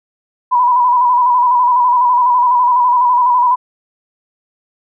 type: tone with vibrato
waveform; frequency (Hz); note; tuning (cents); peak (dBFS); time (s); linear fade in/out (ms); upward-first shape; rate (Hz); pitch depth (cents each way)
sine; 984; B5; -7; -8; 0.51-3.56; 20; square; 12; 40
effects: none